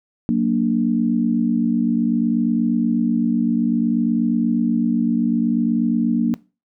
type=chord; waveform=sine; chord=Gb augmented; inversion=none; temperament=equal; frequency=185 / 233.1 / 293.7 Hz; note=Gb3 / Bb3 / D4; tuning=0 / 0 / 0 cents; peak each=-22 / -17 / -22 dBFS; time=0.29-6.34 s; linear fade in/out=0 ms; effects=noise-tail reverb RT60 0.3 s tail -20 dB re dry